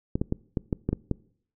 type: clicks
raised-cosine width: 3 ms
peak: -12 dBFS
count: 8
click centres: 0.155 / 0.215 / 0.324 / 0.572 / 0.728 / 0.89 / 0.93 / 1.113 s
effects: noise-tail reverb RT60 0.6 s tail -23 dB re dry